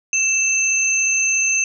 sine tone pair together, 2646 / 6283 Hz, E7 / G8, +6 / +3 cents, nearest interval octave + minor third, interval 1497 cents, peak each -18 dBFS, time 0.13-1.64 s, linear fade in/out 2 ms, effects none

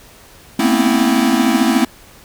square tone cluster, 221.1 / 239.7 / 254.2 / 267.8 / 327.3 Hz, A3 / A#3 / C4 / C4 / E4, +9 / +48 / -50 / +40 / -12 cents, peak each -19 dBFS, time 0.59-1.85 s, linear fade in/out 5 ms, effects pink hiss -43 dBFS RMS until 2.24 s

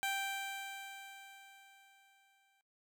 15% pulse tone with exponential decay, 784 Hz, G5, in tune, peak -27 dBFS, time 0.03-2.61 s, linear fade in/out 0 ms, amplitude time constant 560 ms, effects noise-tail reverb RT60 0.2 s tail -20 dB re dry

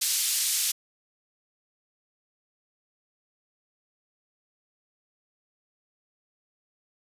white band-pass noise, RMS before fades -26 dBFS, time 0.01-0.72 s, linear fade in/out 10 ms, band 3600 to 11000 Hz, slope 12 dB/octave, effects resampled to 32000 Hz

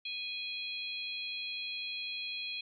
harmonic tone, 828 Hz, G#5, 5 cents flat, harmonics 3 / 4 / 5, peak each -40 / -41 / -42 dBFS, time 0.05-2.61 s, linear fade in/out 5 ms, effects none

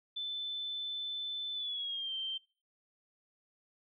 sine tone with pitch glide, 3520 to 3136 Hz, A7 to G7, 0 to 0 cents, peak -35 dBFS, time 0.16-2.38 s, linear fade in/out 10 ms, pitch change -200 cents, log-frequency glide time 1.54-2.13 s, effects noise-tail reverb RT60 0.4 s tail -23 dB re dry

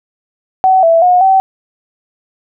sine tone with pitch steps, 755 / 662 / 722 / 767 Hz, F#5 / E5 / F#5 / G5, +35 / +7 / -43 / -38 cents, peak -5 dBFS, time 0.64-1.4 s, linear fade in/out 0 ms, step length 190 ms, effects none

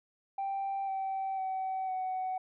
sine tone with pitch steps, 784 / 771.9 / 759.9 / 748.2 Hz, G5 / G5 / F#5 / F#5, 0 / -27 / +46 / +19 cents, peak -30 dBFS, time 0.38-2.38 s, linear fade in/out 5 ms, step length 500 ms, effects tanh soft clip ceiling -29 dBFS

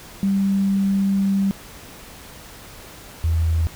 sine tone pair in turn, 196 / 81.63 Hz, G3 / E2, 0 / -16 cents, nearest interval octave + minor third, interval 1516 cents, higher first, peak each -16 dBFS, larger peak neither, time 0.23-1.51 / 3.24-3.67 s, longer first, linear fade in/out 0 ms, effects pink hiss -41 dBFS RMS until 3.75 s

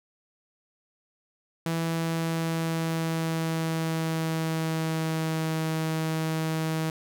sawtooth tone with pitch glide, 164.81 to 159.56 Hz, E3 to D#3, 0 to +44 cents, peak -22 dBFS, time 1.66-6.9 s, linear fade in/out 2 ms, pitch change -56 cents, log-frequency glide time 1.79-5.61 s, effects none

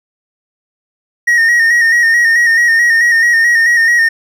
triangle tone with vibrato, 1864.7 Hz, A#6, in tune, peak -5 dBFS, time 1.27-4.09 s, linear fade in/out 10 ms, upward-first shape square, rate 4.6 Hz, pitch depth 35 cents each way, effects none

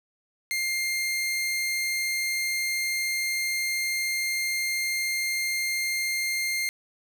sawtooth tone, 2111 Hz, C7, 15 cents sharp, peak -22 dBFS, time 0.51-6.69 s, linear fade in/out 0 ms, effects none

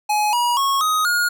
square tone with pitch steps, 842 / 961.6 / 1098.3 / 1254.3 / 1432.5 Hz, G#5 / B5 / C#6 / D#6 / F6, +24 / -46 / -16 / +14 / +44 cents, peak -17 dBFS, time 0.09-1.29 s, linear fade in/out 10 ms, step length 240 ms, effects none

